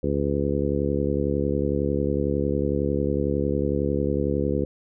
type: harmonic tone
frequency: 71 Hz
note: C#2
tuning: 42 cents sharp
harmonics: 1 / 2 / 3 / 4 / 5 / 6 / 7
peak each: -29 / -29 / -29 / -29 / -29 / -29 / -29 dBFS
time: 0.03-4.65 s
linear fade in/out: 5 ms
effects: none